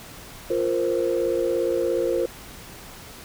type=chord; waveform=sine; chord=F suspended fourth; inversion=none; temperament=equal; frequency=349.2 / 466.2 / 523.3 Hz; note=F4 / Bb4 / C5; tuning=0 / 0 / 0 cents; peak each=-24 dBFS; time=0.5-2.26 s; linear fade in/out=5 ms; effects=tanh soft clip ceiling -13 dBFS + pink hiss -42 dBFS RMS until 3.24 s